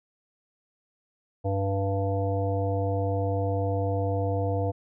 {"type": "harmonic tone", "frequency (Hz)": 98, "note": "G2", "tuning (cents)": 0, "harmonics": [1, 3, 5, 7, 9], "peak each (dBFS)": [-26, -34, -30, -32, -41], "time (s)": [1.44, 4.72], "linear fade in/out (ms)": 20, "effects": []}